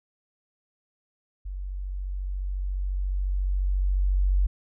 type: tone with level ramp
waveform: sine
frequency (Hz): 47.11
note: F#1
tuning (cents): +32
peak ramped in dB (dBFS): -31 to -18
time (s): 1.45-4.47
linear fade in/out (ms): 10
effects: none